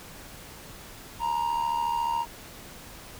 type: tone with amplitude modulation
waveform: triangle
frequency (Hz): 936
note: A#5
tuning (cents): +7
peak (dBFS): -20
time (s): 1.19-2.26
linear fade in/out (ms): 50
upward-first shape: sine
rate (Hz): 74.1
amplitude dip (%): 65
effects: pink hiss -45 dBFS RMS until 3.19 s